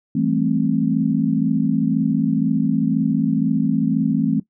sine chord, A minor seventh, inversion second, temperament just, 165 / 198 / 220 / 264 Hz, E3 / G3 / A3 / C4, +2 / +18 / 0 / +16 cents, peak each -22 / -25 / -20 / -20 dBFS, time 0.15-4.4 s, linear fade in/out 5 ms, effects noise-tail reverb RT60 0.1 s tail -17 dB re dry

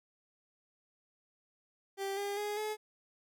30% pulse tone with pitch steps, 392 / 403.5 / 415.3 / 427.5 Hz, G4 / G#4 / G#4 / A4, 0 / -50 / 0 / -50 cents, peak -32 dBFS, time 1.97-2.77 s, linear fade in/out 50 ms, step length 200 ms, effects none

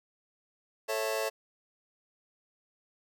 sawtooth chord, A major, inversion none, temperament just, 440 / 550 / 660 Hz, A4 / C#5 / E5, 0 / -14 / +2 cents, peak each -30 dBFS, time 0.88-1.3 s, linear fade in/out 20 ms, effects none

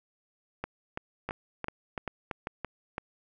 two click trains, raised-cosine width 0.5 ms, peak -18 / -18 dBFS, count 8 / 4, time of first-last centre 0.64-2.981 / 1.29-2.471 s, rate 2.99 / 2.54 Hz, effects none

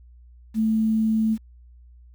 sine tone with quantisation, 220.1 Hz, A3, 1 cent sharp, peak -18 dBFS, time 0.54-1.38 s, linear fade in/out 50 ms, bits 8, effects added 60 Hz sine -46 dBFS peak until 2.14 s

